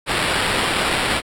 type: noise with sample-and-hold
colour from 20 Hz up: white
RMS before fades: -20 dBFS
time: 0.06-1.22 s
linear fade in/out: 50 ms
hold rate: 6300 Hz
effects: low-pass 11000 Hz 12 dB/octave